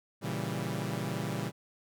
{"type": "chord", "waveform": "sawtooth", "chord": "A# diminished seventh", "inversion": "none", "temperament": "equal", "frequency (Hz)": [116.54, 138.59, 164.81, 196], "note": ["A#2", "C#3", "E3", "G3"], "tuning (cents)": [0, 0, 0, 0], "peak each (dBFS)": -34, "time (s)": [0.21, 1.52], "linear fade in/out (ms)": 50, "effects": []}